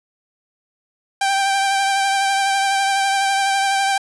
sawtooth tone with vibrato, 785 Hz, G5, 2 cents sharp, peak -12 dBFS, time 1.21-3.98 s, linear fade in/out 5 ms, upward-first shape triangle, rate 12 Hz, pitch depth 27 cents each way, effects resampled to 24000 Hz + 9-bit

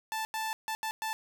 sawtooth tone bursts at uneven times, 880 Hz, A5, in tune, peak -28 dBFS, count 5, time 0.12-0.25 / 0.34-0.53 / 0.68-0.75 / 0.83-0.91 / 1.02-1.13 s, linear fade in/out 0 ms, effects none

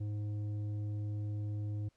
sine tone with tanh clipping, 104.4 Hz, G#2, 10 cents sharp, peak -36 dBFS, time 0-1.89 s, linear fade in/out 10 ms, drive 8 dB, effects pink hiss -75 dBFS RMS until 1.96 s + low-pass 8000 Hz 12 dB/octave

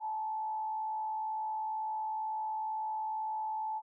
sine tone with frequency modulation, 870 Hz, A5, 20 cents flat, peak -33 dBFS, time 0-3.82 s, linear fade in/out 50 ms, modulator 62.1 Hz, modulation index 0.37, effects none

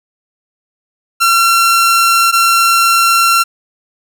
sawtooth tone pair in turn, 1362 / 1362 Hz, F6 / F6, -44 / -44 cents, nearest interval unison, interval 0 cents, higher neither, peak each -4 dBFS, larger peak neither, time 1.2-2.32 / 2.32-3.44 s, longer neither, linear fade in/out 20 ms, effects none

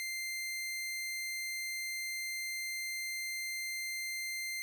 sawtooth tone, 2090 Hz, C7, 2 cents flat, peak -33 dBFS, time 0-4.62 s, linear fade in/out 0 ms, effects none

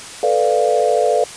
sine chord, B half-diminished seventh, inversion third, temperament equal, 440 / 493.9 / 587.3 / 698.5 Hz, A4 / B4 / D5 / F5, 0 / 0 / 0 / 0 cents, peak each -18 dBFS, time 0.23-1.24 s, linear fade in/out 2 ms, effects white hiss -33 dBFS RMS until 1.36 s + resampled to 22050 Hz

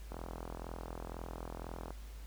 click train, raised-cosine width 1 ms, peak -29 dBFS, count 76, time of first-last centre 0.12-1.906 s, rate 42 Hz, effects added 52 Hz sine -45 dBFS peak until 2.26 s + pink hiss -59 dBFS RMS until 2.26 s

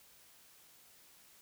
silence, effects white hiss -62 dBFS RMS until 1.41 s

